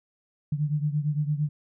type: beating tone pair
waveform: sine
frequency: 146.83 / 155.63 Hz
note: D3 / D#3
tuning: 0 / +1 cents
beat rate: 8.8 Hz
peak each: -25 / -29 dBFS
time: 0.52-1.49 s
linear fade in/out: 5 ms
effects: none